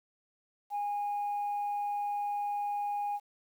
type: tone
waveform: sine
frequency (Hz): 820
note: G#5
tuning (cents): -22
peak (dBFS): -29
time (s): 0.7-3.2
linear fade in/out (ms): 50
effects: tanh soft clip ceiling -28 dBFS + 10-bit